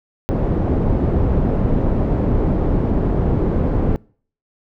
pink low-pass noise, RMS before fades -17 dBFS, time 0.29-3.96 s, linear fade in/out 0 ms, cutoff 470 Hz, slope 12 dB/octave, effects noise-tail reverb RT60 0.5 s tail -25 dB re dry

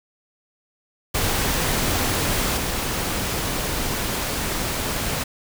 pink noise with level steps, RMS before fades -22 / -25 dBFS, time 1.14-5.24 s, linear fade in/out 10 ms, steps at 2.57 s, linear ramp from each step 5 ms, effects none

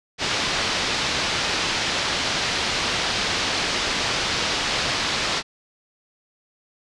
white low-pass noise, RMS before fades -24 dBFS, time 0.18-5.43 s, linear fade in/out 50 ms, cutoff 5100 Hz, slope 24 dB/octave, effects resampled to 24000 Hz

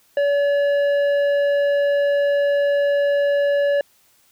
triangle tone with tanh clipping, 570 Hz, C#5, 48 cents sharp, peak -17 dBFS, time 0.17-3.81 s, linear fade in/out 2 ms, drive 13 dB, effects white hiss -58 dBFS RMS until 4.31 s

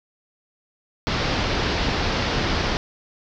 pink low-pass noise, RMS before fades -23 dBFS, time 1.07-2.77 s, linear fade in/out 0 ms, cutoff 5400 Hz, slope 48 dB/octave, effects none

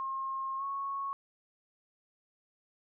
sine tone with pitch glide, 1071 to 1103 Hz, C6 to C#6, +40 to -9 cents, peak -33 dBFS, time 0-1.13 s, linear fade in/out 0 ms, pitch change +51 cents, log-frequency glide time 0.58-0.63 s, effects none

